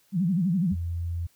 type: tone with vibrato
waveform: sine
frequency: 179.8 Hz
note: F#3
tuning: 49 cents flat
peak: -21 dBFS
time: 0.12-0.76 s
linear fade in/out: 50 ms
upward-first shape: sine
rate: 12 Hz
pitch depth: 190 cents each way
type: tone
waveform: sine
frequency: 85.2 Hz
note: F2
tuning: 42 cents flat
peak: -27 dBFS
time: 0.71-1.27 s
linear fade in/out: 10 ms
effects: white hiss -64 dBFS RMS until 1.35 s